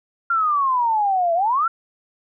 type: exponential two-way sweep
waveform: sine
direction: down then up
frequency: 1396.9 to 660 to 1396.9 Hz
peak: -16 dBFS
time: 0.3-1.68 s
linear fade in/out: 5 ms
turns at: 1.34 s
effects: none